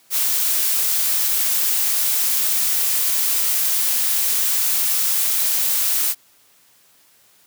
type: noise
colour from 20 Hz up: blue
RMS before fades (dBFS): -19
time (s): 0.1-6.15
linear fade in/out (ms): 50
effects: white hiss -55 dBFS RMS until 7.46 s + high-pass 80 Hz 12 dB/octave